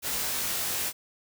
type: noise with comb filter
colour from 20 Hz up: white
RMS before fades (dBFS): -30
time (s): 0.02-0.93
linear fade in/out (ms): 50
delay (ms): 20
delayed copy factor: +0.8
effects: none